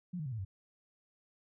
sine tone with pitch steps, 178.4 / 152.64 / 130.6 / 111.74 / 95.6 Hz, F3 / D#3 / C3 / A2 / G2, +37 / -33 / -3 / +27 / -43 cents, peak -36 dBFS, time 0.13-0.45 s, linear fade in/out 10 ms, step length 64 ms, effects none

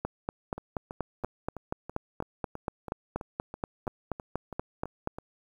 two click trains, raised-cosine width 1 ms, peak -24 / -16 dBFS, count 15 / 22, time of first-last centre 0.58-5.185 / 0.05-5.074 s, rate 3.04 / 4.18 Hz, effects 9-bit

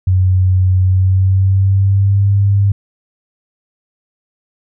sine tone with pitch glide, 92.8 to 100.04 Hz, F#2 to G2, +6 to +36 cents, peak -8 dBFS, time 0.07-2.72 s, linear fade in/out 5 ms, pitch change +130 cents, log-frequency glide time 0.8-2.3 s, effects none

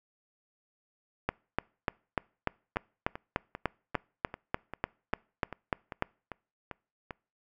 two click trains, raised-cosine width 0.5 ms, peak -12 / -23 dBFS, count 17 / 12, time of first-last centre 1.29-6.024 / 2.76-7.108 s, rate 3.38 / 2.53 Hz, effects noise-tail reverb RT60 0.4 s tail -26 dB re dry

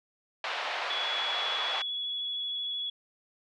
pink band-pass noise, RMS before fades -34 dBFS, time 0.44-1.82 s, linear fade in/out 2 ms, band 640 to 3900 Hz, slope 24 dB/octave
sine tone with vibrato, 3383 Hz, G#7, 31 cents sharp, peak -31 dBFS, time 0.9-2.9 s, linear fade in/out 5 ms, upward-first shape square, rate 13 Hz, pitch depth 8 cents each way
effects none

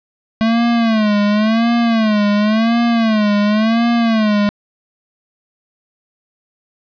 square tone with vibrato, 220 Hz, A3, in tune, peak -12 dBFS, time 0.41-4.49 s, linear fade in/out 0 ms, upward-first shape sine, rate 0.93 Hz, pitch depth 120 cents each way, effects resampled to 11025 Hz + 9-bit

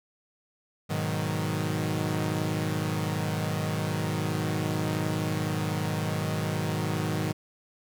sawtooth chord, G# minor seventh, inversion none, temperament equal, 103.83 / 123.47 / 155.56 / 185 Hz, G#2 / B2 / D#3 / F#3, 0 / 0 / 0 / 0 cents, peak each -28 / -32 / -26 / -31 dBFS, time 0.89-7.33 s, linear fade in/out 20 ms, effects none

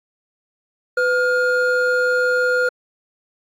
triangle tone pair together, 501 / 1417 Hz, B4 / F6, +25 / +25 cents, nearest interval octave + tritone, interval 1800 cents, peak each -16 dBFS, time 0.97-2.69 s, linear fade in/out 5 ms, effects AAC 64 kbps

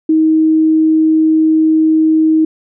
sine tone, 316 Hz, D#4, 27 cents sharp, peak -7 dBFS, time 0.09-2.45 s, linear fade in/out 5 ms, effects none

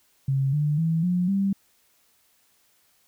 sine tone with pitch steps, 135.6 / 148.73 / 163.13 / 178.93 / 196.25 Hz, C#3 / D3 / E3 / F3 / G3, -38 / +22 / -18 / +42 / +2 cents, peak -20 dBFS, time 0.28-1.53 s, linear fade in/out 5 ms, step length 250 ms, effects white hiss -64 dBFS RMS until 3.07 s

